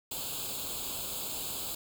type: noise with comb filter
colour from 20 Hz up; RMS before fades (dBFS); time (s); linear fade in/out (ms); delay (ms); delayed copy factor
white; -37; 0.11-1.75; 5; 0.26; +0.9
effects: none